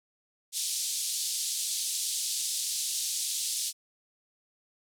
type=band-pass noise; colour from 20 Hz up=white; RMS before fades=-32 dBFS; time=0.52-3.73 s; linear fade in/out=50 ms; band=3600 to 10000 Hz; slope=24 dB/octave; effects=none